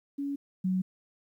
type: tone pair in turn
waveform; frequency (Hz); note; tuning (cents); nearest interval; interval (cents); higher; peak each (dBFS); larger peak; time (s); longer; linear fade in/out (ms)
sine; 281.5 / 186.01; C#4 / F#3; +27 / +9; perfect fifth; 718; first; -30 / -25; second; 0.18-0.36 / 0.64-0.82; neither; 10
effects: 11-bit